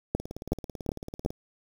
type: two click trains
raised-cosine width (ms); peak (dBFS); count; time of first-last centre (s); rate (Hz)
2; -11 / -24; 4 / 21; 0.15-1.261 / 0.2-1.305; 2.7 / 18.1
effects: 7-bit